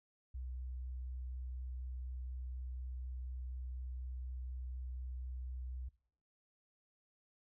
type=tone with vibrato; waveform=sine; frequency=63.2 Hz; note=B1; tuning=41 cents sharp; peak=-40 dBFS; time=0.34-5.89 s; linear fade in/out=10 ms; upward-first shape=triangle; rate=4.1 Hz; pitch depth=9 cents each way; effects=noise-tail reverb RT60 0.6 s tail -22 dB re dry + tanh soft clip ceiling -36 dBFS